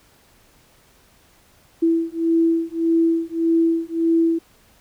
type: beating tone pair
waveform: sine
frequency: 329.6 / 331.3 Hz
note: E4 / E4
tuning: 0 / +9 cents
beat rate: 1.7 Hz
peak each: -19 dBFS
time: 1.82-4.39 s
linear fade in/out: 10 ms
effects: pink hiss -55 dBFS RMS until 4.8 s